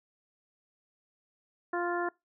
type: harmonic tone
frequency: 349.2 Hz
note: F4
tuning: in tune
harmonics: 1 / 2 / 3 / 4 / 5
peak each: -32 / -35 / -37 / -38 / -39 dBFS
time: 1.73-2.09 s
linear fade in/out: 5 ms
effects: noise-tail reverb RT60 0.2 s tail -23 dB re dry